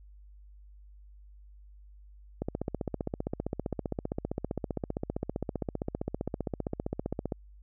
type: click train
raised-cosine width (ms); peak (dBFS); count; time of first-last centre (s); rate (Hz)
2; -18; 76; 2.42-7.322; 15.3
effects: added 50 Hz sine -50 dBFS peak until 7.62 s